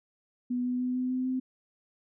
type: tone with pitch steps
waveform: sine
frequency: 246.9 / 249 / 251.2 / 253.4 / 255.6 / 257.8 Hz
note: B3 / B3 / B3 / B3 / C4 / C4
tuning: 0 / +14 / +30 / +45 / -40 / -26 cents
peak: -27 dBFS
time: 0.5-1.4 s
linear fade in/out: 10 ms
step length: 150 ms
effects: none